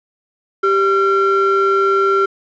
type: ring-modulated tone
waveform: triangle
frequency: 880 Hz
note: A5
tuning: in tune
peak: -5 dBFS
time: 0.63-2.26 s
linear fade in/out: 10 ms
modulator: 488 Hz
effects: tanh soft clip ceiling -6 dBFS + resampled to 16000 Hz